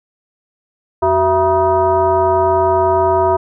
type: tone with frequency modulation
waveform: sine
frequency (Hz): 667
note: E5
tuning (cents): +20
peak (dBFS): -10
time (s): 1.02-3.37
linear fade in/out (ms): 10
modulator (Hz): 290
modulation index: 1.4
effects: none